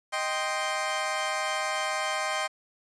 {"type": "chord", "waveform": "20% pulse", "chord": "C minor", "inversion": "first", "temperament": "equal", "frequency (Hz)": [622.3, 784, 1046.5], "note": ["Eb5", "G5", "C6"], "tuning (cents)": [0, 0, 0], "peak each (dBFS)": -27, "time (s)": [0.12, 2.48], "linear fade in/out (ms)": 20, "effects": ["resampled to 22050 Hz", "9-bit"]}